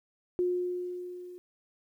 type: tone with level ramp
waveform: sine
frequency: 358.5 Hz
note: F4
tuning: 45 cents sharp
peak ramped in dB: -24 to -43 dBFS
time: 0.39-1.38 s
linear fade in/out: 0 ms
effects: 11-bit